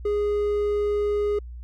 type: tone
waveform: triangle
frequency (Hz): 413.6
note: G#4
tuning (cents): -7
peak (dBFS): -19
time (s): 0.05-1.39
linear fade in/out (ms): 5
effects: added 60 Hz sine -35 dBFS peak until 1.63 s